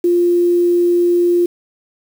sine tone with quantisation, 349.2 Hz, F4, in tune, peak -10 dBFS, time 0.04-1.46 s, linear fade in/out 5 ms, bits 6, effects none

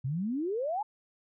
sine exponential sweep, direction up, 123.6 to 880 Hz, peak -29 dBFS, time 0.04-0.83 s, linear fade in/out 10 ms, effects none

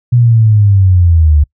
sine linear sweep, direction down, 123.2 to 71.6 Hz, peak -4 dBFS, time 0.12-1.44 s, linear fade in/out 10 ms, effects noise-tail reverb RT60 0.1 s tail -26 dB re dry

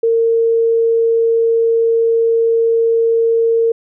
sine tone, 457.7 Hz, A#4, 32 cents flat, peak -10 dBFS, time 0.03-3.72 s, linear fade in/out 5 ms, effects none

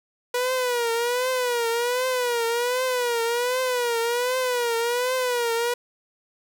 sawtooth tone with vibrato, 486.9 Hz, B4, 25 cents flat, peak -18 dBFS, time 0.34-5.74 s, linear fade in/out 5 ms, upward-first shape triangle, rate 1.3 Hz, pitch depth 110 cents each way, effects none

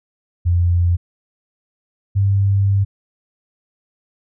sine tone pair in turn, 87.2 / 98.9 Hz, F2 / G2, -2 / +16 cents, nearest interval major second, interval 218 cents, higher second, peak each -12 dBFS, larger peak neither, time 0.45-0.97 / 2.15-2.85 s, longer second, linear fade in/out 20 ms, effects none

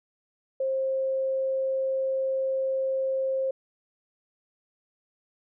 sine tone, 531 Hz, C5, 25 cents sharp, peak -24 dBFS, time 0.6-3.51 s, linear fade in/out 5 ms, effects none

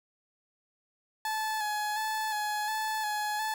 30% pulse tone with vibrato, 856 Hz, A5, 48 cents flat, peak -27 dBFS, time 1.25-3.54 s, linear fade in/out 2 ms, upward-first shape square, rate 1.4 Hz, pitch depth 27 cents each way, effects none

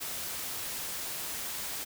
white noise, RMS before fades -37 dBFS, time 0-1.85 s, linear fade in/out 20 ms, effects none

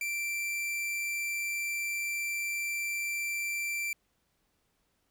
45% pulse tone, 2349 Hz, D7, in tune, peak -31 dBFS, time 0.01-3.93 s, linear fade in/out 2 ms, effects pink hiss -75 dBFS RMS until 5.1 s

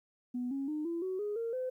sine tone with pitch steps, 246.9 / 274 / 304 / 337.3 / 374.2 / 415.2 / 460.7 / 511.2 Hz, B3 / C#4 / D#4 / E4 / F#4 / G#4 / A#4 / C5, 0 / -20 / -40 / +40 / +20 / 0 / -20 / -40 cents, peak -32 dBFS, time 0.34-1.7 s, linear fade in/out 10 ms, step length 170 ms, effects tanh soft clip ceiling -28 dBFS + 12-bit

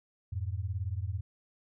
sine beating tone pair, 86.9 / 104.9 Hz, F2 / G#2, -8 / +18 cents, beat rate 18 Hz, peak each -34 / -35 dBFS, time 0.32-1.21 s, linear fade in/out 10 ms, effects none

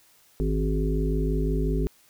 harmonic tone with a mistuned harmonic, 52.3 Hz, G#1, 13 cents sharp, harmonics 1 / 3 / 5 / 7 / 8, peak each -24 / -29 / -31 / -32 / -33 dBFS, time 0.4-1.87 s, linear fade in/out 0 ms, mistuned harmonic 7, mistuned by +31 cents, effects white hiss -59 dBFS RMS until 2.09 s

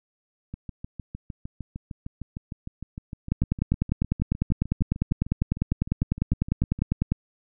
two click trains, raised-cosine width 5 ms, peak -22 / -9 dBFS, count 42 / 39, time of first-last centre 0.54-6.79 / 3.32-7.12 s, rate 6.56 / 10 Hz, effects none

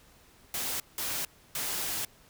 white noise bursts at uneven times, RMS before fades -33 dBFS, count 3, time 0.54-0.8 / 0.98-1.25 / 1.55-2.05 s, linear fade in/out 2 ms, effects pink hiss -59 dBFS RMS until 2.29 s

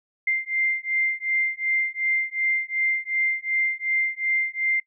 sine beating tone pair, 2093 / 2095.7 Hz, C7 / C7, 0 / +2 cents, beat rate 2.7 Hz, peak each -25 dBFS, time 0.27-4.8 s, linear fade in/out 5 ms, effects noise-tail reverb RT60 0.1 s tail -21 dB re dry

